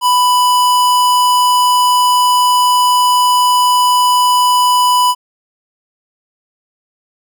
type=tone; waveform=square; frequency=992 Hz; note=B5; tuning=7 cents sharp; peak=-9 dBFS; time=0.01-5.15 s; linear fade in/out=50 ms; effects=none